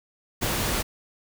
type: noise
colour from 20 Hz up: pink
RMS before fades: -26 dBFS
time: 0.41-0.83 s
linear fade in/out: 20 ms
effects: none